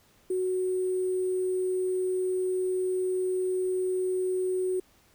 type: tone with sample-and-hold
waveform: sine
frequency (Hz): 370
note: F#4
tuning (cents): 0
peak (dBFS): -25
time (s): 0.3-4.8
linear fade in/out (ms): 5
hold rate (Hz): 8820
effects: pink hiss -62 dBFS RMS until 5.14 s